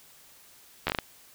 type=slowing click train; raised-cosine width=0.3 ms; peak=-10 dBFS; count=6; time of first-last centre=0.87-0.987 s; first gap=12 ms; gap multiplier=1.34; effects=white hiss -55 dBFS RMS until 1.34 s